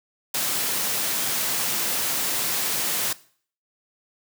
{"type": "high-pass noise", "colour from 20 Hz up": "white", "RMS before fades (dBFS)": -25, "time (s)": [0.34, 3.13], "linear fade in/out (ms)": 5, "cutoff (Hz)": 110, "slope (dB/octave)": 48, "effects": ["noise-tail reverb RT60 0.5 s tail -19 dB re dry"]}